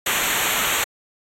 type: noise with comb filter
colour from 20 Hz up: pink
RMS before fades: -21 dBFS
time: 0.06-0.84 s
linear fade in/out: 5 ms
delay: 0.2 ms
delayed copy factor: -0.9
effects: AAC 48 kbps